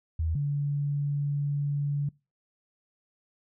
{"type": "tone pair in turn", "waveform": "sine", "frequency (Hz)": [80.6, 143.61], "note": ["E2", "D3"], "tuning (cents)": [-38, -38], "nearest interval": "minor seventh", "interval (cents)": 1000, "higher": "second", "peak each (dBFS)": -25, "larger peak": "neither", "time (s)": [[0.19, 0.35], [0.35, 2.09]], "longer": "second", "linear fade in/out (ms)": 5, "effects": ["noise-tail reverb RT60 0.3 s tail -25 dB re dry"]}